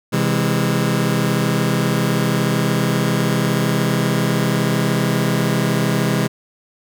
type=chord; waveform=sawtooth; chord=C augmented; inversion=none; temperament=just; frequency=130.81 / 163.52 / 204.4 Hz; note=C3 / E3 / G#3; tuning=0 / -14 / -27 cents; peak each=-16 dBFS; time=0.12-6.28 s; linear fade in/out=20 ms; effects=none